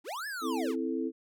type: linear two-way sweep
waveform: square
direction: up then down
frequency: 239.2 to 1760 to 239.2 Hz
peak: -36 dBFS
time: 0.04-0.76 s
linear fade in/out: 50 ms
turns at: 0.27 s
type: chord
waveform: sine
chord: A minor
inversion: first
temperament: equal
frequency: 261.6 / 329.6 / 440 Hz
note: C4 / E4 / A4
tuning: 0 / 0 / 0 cents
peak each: -33 / -33 / -36 dBFS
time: 0.41-1.12 s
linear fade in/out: 50 ms
effects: none